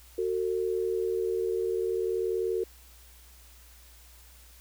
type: tone pair together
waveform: sine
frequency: 371.5 / 451.9 Hz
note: F#4 / A4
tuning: +7 / +46 cents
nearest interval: minor third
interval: 339 cents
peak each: -29 / -29 dBFS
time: 0.18-2.64 s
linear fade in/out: 5 ms
effects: added 60 Hz sine -53 dBFS peak until 4.6 s + white hiss -56 dBFS RMS until 4.6 s